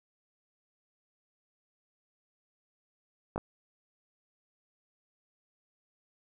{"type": "clicks", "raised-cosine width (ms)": 1, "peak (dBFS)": -19, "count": 2, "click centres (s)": [3.36, 3.379], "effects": []}